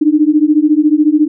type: beating tone pair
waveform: sine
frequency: 296.2 / 310.2 Hz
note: D4 / D#4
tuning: +15 / -5 cents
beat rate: 14 Hz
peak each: -10 dBFS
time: 0.01-1.28 s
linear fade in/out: 10 ms
effects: none